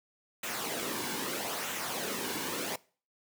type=noise with flanger; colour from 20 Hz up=pink; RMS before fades=-35 dBFS; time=0.43-2.76 s; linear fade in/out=5 ms; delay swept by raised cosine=0.2 to 1.6 ms; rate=0.78 Hz; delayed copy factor=-0.5; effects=noise-tail reverb RT60 0.4 s tail -22 dB re dry + high-pass 200 Hz 12 dB/octave